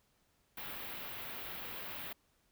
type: band-stop noise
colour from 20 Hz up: white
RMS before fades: -44 dBFS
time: 0.57-2.13 s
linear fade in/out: 5 ms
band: 3500 to 15000 Hz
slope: 24 dB/octave
effects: pink hiss -74 dBFS RMS until 2.51 s